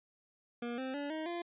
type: tone with pitch steps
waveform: 25% pulse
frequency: 238.3 / 261.4 / 286.7 / 314.4 / 344.9 Hz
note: A#3 / C4 / D4 / D#4 / F4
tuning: +38 / -1 / -42 / +18 / -22 cents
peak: -33 dBFS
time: 0.62-1.42 s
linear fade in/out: 5 ms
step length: 160 ms
effects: resampled to 8000 Hz